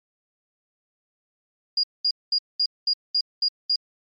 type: tone bursts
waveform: sine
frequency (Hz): 4847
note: D#8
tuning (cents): -46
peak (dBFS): -18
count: 8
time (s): 1.77-3.76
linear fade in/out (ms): 5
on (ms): 65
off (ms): 210
effects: MP3 48 kbps